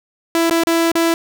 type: tone with dropouts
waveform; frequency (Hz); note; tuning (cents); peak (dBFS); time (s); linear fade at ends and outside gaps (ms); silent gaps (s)
sawtooth; 332.5; E4; +15; -9; 0.35-1.14; 1; 0.497-0.509 / 0.636-0.67 / 0.917-0.953
effects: none